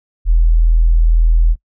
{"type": "tone", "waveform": "sine", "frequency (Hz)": 40.99, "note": "E1", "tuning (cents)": -9, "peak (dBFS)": -7, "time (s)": [0.25, 1.56], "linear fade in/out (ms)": 50, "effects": ["noise-tail reverb RT60 0.1 s tail -23 dB re dry"]}